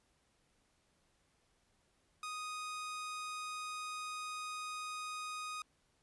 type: tone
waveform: sawtooth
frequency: 1244.5 Hz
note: D#6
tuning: in tune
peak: -37 dBFS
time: 2.23-5.62 s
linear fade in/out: 2 ms
effects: pink hiss -75 dBFS RMS until 6.02 s + resampled to 24000 Hz